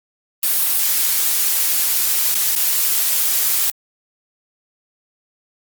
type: noise with dropouts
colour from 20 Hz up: blue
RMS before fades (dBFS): -17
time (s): 0.43-3.7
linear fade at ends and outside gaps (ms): 2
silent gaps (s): 2.345-2.351 / 2.552-2.561
effects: Opus 32 kbps